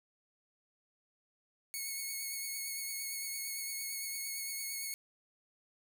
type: tone with vibrato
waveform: 5% pulse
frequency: 2200 Hz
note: C#7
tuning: 14 cents flat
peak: -28 dBFS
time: 1.74-4.94 s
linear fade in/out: 0 ms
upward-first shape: triangle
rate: 8.8 Hz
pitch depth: 25 cents each way
effects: none